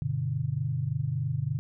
sine chord, G major, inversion none, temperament equal, 98 / 123.47 / 146.83 Hz, G2 / B2 / D3, 0 / 0 / 0 cents, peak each -35 / -30 / -30 dBFS, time 0.02-1.59 s, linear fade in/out 0 ms, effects none

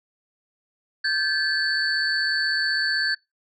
sine tone cluster, 1566 / 1722 / 4477 Hz, G6 / A6 / C#8, -2 / -38 / +16 cents, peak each -24 dBFS, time 1.04-3.15 s, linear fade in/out 10 ms, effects noise-tail reverb RT60 0.2 s tail -23 dB re dry + tanh soft clip ceiling -13 dBFS

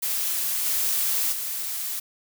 blue noise with level steps, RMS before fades -26 / -24 / -30 dBFS, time 0.02-2 s, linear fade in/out 10 ms, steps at 0.65 / 1.32 s, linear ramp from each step 10 ms, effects none

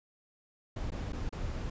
brown noise with dropouts, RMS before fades -36 dBFS, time 0.76-1.7 s, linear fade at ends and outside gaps 5 ms, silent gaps 0.905-0.919 / 1.123-1.13 / 1.293-1.325 s, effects resampled to 16000 Hz

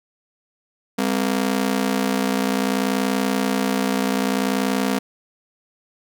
sawtooth ring-modulated tone, 231.6 Hz, A#3, 11 cents flat, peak -12 dBFS, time 0.98-4.99 s, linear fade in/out 10 ms, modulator 30.3 Hz, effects none

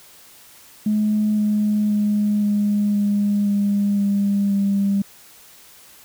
sine tone with pitch steps, 212.1 / 210.1 / 208.2 / 206.3 / 204.4 / 202.5 / 200.7 / 198.81 Hz, G#3 / G#3 / G#3 / G#3 / G#3 / G#3 / G3 / G3, +37 / +20 / +5 / -11 / -27 / -43 / +41 / +25 cents, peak -15 dBFS, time 0.86-5.02 s, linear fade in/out 5 ms, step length 520 ms, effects tanh soft clip ceiling -11 dBFS + white hiss -47 dBFS RMS until 6.04 s

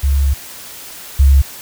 sine tone pair in turn, 69.3 / 68.66 Hz, C#2 / C#2, 0 / -16 cents, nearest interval unison, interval 16 cents, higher first, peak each -10 / -5 dBFS, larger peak second, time 0.03-0.34 / 1.19-1.42 s, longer first, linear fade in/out 10 ms, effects white hiss -33 dBFS RMS until 1.61 s

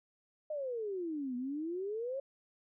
sine exponential two-way sweep, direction down then up, 624 to 241.6 to 558 Hz, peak -35 dBFS, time 0.5-2.2 s, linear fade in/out 5 ms, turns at 1.36 s, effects none

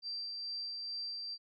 sine tone with tremolo, 4699 Hz, D8, in tune, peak -37 dBFS, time 0.02-1.38 s, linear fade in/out 50 ms, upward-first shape sine, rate 2.3 Hz, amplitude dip 25%, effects AAC 32 kbps

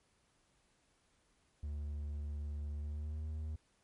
triangle tone with pitch glide, 73.42 to 77.34 Hz, D2 to D#2, 0 to -10 cents, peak -36 dBFS, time 1.63-3.56 s, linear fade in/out 5 ms, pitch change +90 cents, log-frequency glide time 2.76-3.24 s, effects pink hiss -74 dBFS RMS until 3.83 s + MP3 48 kbps

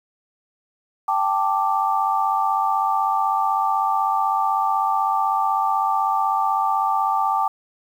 sine chord, G suspended second, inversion none, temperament equal, 784 / 880 / 1174.7 Hz, G5 / A5 / D6, 0 / 0 / 0 cents, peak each -22 dBFS, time 1.08-7.48 s, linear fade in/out 5 ms, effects 8-bit

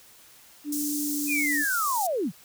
sine tone with pitch glide, 293.7 to 290.8 Hz, D4 to D4, 0 to -17 cents, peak -28 dBFS, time 0.64-1.65 s, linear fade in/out 50 ms, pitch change -17 cents, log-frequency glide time 1.01-1.27 s
pink high-pass noise, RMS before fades -32 dBFS, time 0.72-2.07 s, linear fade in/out 5 ms, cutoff 6100 Hz, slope 24 dB/octave
sine linear sweep, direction down, 2530 to 132.8 Hz, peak -24 dBFS, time 1.27-2.32 s, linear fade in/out 50 ms
effects white hiss -53 dBFS RMS until 2.44 s

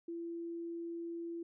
sine tone, 337.5 Hz, E4, 41 cents sharp, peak -39 dBFS, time 0.08-1.43 s, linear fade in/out 5 ms, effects none

